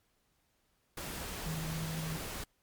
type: tone in noise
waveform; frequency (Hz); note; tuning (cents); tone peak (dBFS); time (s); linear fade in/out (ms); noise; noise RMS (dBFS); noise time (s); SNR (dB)
sine; 160; D#3; +49; -36; 1.46-2.17; 5; pink; -41; 0.97-2.44; +2
effects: pink hiss -75 dBFS RMS until 2.62 s + MP3 96 kbps